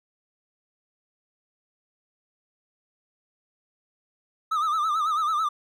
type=tone with vibrato; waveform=triangle; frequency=1248 Hz; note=D#6; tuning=5 cents sharp; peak=-20 dBFS; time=4.51-5.49 s; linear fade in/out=10 ms; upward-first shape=sine; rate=9.1 Hz; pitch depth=99 cents each way; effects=none